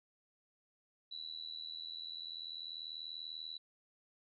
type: tone with amplitude modulation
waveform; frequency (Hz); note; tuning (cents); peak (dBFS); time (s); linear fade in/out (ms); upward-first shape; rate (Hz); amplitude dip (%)
sine; 3951; B7; 0; -39; 1.11-3.58; 10; sine; 80.3; 90
effects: none